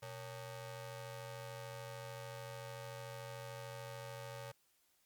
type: ring-modulated tone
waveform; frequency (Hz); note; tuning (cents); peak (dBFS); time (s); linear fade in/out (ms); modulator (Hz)
sawtooth; 340.5; F4; -44; -39; 0.02-4.52; 10; 217
effects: white hiss -75 dBFS RMS until 5.05 s + Opus 48 kbps